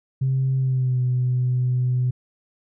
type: tone with pitch glide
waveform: sine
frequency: 132.5 to 125.64 Hz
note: C3 to B2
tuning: +22 to +30 cents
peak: -17 dBFS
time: 0.21-2.11 s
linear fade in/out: 10 ms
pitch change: -92 cents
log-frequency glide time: 0.57-1.01 s
effects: tanh soft clip ceiling -14 dBFS